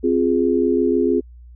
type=chord; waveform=sine; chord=F minor; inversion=second; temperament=equal; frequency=261.6 / 349.2 / 415.3 Hz; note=C4 / F4 / Ab4; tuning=0 / 0 / 0 cents; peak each=-19 dBFS; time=0.03-1.21 s; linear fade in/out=20 ms; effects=added 60 Hz sine -39 dBFS peak until 1.55 s